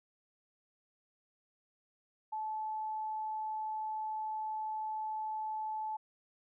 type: tone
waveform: sine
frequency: 867 Hz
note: A5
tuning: 26 cents flat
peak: -35 dBFS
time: 2.32-5.97 s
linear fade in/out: 10 ms
effects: none